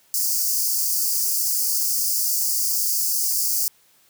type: high-pass noise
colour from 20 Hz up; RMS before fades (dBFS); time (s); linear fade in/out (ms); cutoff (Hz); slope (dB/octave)
white; -22; 0.14-3.68; 0; 4600; 96
effects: white hiss -58 dBFS RMS until 4.09 s + high-pass 80 Hz 12 dB/octave